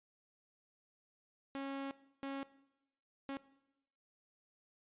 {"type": "tone bursts at uneven times", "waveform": "sawtooth", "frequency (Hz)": 274.1, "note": "C#4", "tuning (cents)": -19, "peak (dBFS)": -36, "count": 3, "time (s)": [[1.55, 1.91], [2.23, 2.43], [3.29, 3.37]], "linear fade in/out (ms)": 0, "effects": ["noise-tail reverb RT60 0.9 s tail -18 dB re dry", "resampled to 8000 Hz"]}